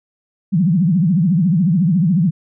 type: tone with vibrato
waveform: sine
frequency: 174.61 Hz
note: F3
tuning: in tune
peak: -11 dBFS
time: 0.52-2.31 s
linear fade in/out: 20 ms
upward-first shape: triangle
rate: 14 Hz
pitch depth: 290 cents each way
effects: none